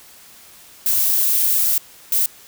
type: noise bursts at uneven times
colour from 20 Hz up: violet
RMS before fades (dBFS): -17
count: 2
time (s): 0.86-1.78 / 2.12-2.26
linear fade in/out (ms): 2
effects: white hiss -45 dBFS RMS until 2.47 s